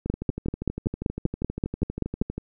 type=two click trains; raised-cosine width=3 ms; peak=-17 / -10 dBFS; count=30 / 12; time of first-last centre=0.06-2.38 / 0.1-2.215 s; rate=12.5 / 5.2 Hz; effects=none

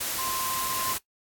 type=tone in noise; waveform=sine; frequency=1046.5 Hz; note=C6; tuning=in tune; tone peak=-31 dBFS; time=0.18-0.94 s; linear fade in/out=10 ms; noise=white; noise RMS=-30 dBFS; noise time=0-0.98 s; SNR=-4 dB; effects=noise-tail reverb RT60 0.1 s tail -18 dB re dry + AAC 64 kbps

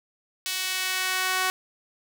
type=tone with high-pass filter sweep; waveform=sawtooth; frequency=372.9 Hz; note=F#4; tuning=14 cents sharp; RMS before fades=-27 dBFS; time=0.46-1.5 s; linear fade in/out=0 ms; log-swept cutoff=3200 to 1100 Hz; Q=1; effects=none

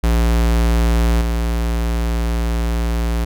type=tone with level steps; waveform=square; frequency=57.7 Hz; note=A#1; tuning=17 cents flat; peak=-13 / -17 dBFS; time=0.03-3.25 s; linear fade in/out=10 ms; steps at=1.21 s; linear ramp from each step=5 ms; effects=none

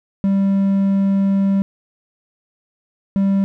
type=tone pair in turn; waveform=triangle; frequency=196 / 196 Hz; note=G3 / G3; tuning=0 / 0 cents; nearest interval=unison; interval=0 cents; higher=neither; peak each=-11 dBFS; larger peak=neither; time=0.24-1.62 / 3.16-3.44 s; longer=first; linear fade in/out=0 ms; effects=none

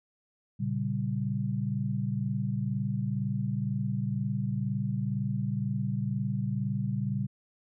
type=chord; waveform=sine; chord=G diminished; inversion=first; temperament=equal; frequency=116.54 / 138.59 / 196 Hz; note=Bb2 / Db3 / G3; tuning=0 / 0 / 0 cents; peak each=-32 dBFS; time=0.59-7.27 s; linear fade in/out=20 ms; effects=none

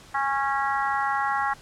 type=harmonic tone; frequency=274.9 Hz; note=C#4; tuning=14 cents flat; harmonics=3 / 4 / 5 / 6 / 7; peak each=-26 / -28 / -30 / -32 / -33 dBFS; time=0.14-1.54 s; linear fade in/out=10 ms; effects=pink hiss -49 dBFS RMS until 1.61 s + low-pass 9000 Hz 12 dB/octave

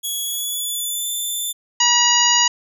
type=tone with pitch glide; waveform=10% pulse; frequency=3351 to 3538 Hz; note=G#7 to A7; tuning=+15 to +9 cents; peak=-15 dBFS; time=0.03-1.53 s; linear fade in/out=20 ms; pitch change=+94 cents; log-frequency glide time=0.23-1.1 s
type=harmonic tone; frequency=962 Hz; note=B5; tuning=46 cents flat; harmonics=1 / 2 / 3 / 4 / 5 / 6 / 7; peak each=-20 / -23 / -18 / -27 / -22 / -27 / -17 dBFS; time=1.8-2.48 s; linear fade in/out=5 ms
effects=none

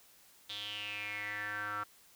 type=tone with band-pass filter sweep; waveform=square; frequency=103.83 Hz; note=G#2; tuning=in tune; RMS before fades=-40 dBFS; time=0.49-1.84 s; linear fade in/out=10 ms; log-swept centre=3600 to 1300 Hz; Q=7.4; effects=white hiss -62 dBFS RMS until 2.15 s

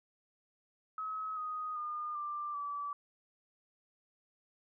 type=tone with pitch steps; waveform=sine; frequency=1280 / 1247.2 / 1215.2 / 1184 / 1153.6 Hz; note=D#6 / D#6 / D#6 / D6 / D6; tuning=+49 / +4 / -41 / +14 / -31 cents; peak=-36 dBFS; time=0.98-2.93 s; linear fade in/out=2 ms; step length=390 ms; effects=none

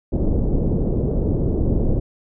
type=low-pass noise; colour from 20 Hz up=pink; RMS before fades=-19 dBFS; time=0.12-2 s; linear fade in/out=10 ms; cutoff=470 Hz; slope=24 dB/octave; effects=none

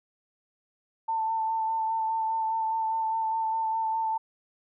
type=tone with vibrato; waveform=sine; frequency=891 Hz; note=A5; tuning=22 cents sharp; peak=-25 dBFS; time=1.08-4.18 s; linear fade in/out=10 ms; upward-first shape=sine; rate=4.9 Hz; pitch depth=19 cents each way; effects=none

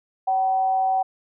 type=tone with frequency modulation; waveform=sine; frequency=761 Hz; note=F#5; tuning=48 cents sharp; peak=-18 dBFS; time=0.27-1.03 s; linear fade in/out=10 ms; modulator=204 Hz; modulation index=0.22; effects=none

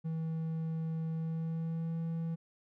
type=tone with pitch glide; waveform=triangle; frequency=161.5 to 164.7 Hz; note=E3 to E3; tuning=-35 to -1 cents; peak=-31 dBFS; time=0.04-2.36 s; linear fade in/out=20 ms; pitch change=+34 cents; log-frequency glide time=1.13-1.97 s; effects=none

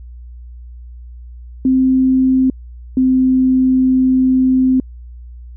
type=tone pair in turn; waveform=sine; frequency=260.6 / 258.8 Hz; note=C4 / C4; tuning=-7 / -19 cents; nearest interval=unison; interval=12 cents; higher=first; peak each=-9 dBFS; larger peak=neither; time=1.65-2.5 / 2.97-4.8 s; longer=second; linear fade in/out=2 ms; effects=added 60 Hz sine -31 dBFS peak until 5.56 s

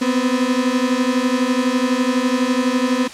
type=beating tone pair; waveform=35% pulse; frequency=246.9 / 258.9 Hz; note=B3 / C4; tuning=0 / -18 cents; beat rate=12 Hz; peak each=-17 dBFS; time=0.01-3.08 s; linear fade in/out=10 ms; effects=white hiss -36 dBFS RMS until 3.13 s + low-pass 7000 Hz 12 dB/octave

